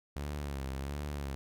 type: tone with vibrato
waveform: sawtooth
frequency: 70 Hz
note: C#2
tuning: 18 cents sharp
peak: -32 dBFS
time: 0.16-1.35 s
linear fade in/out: 0 ms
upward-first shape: sine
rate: 1.4 Hz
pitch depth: 85 cents each way
effects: none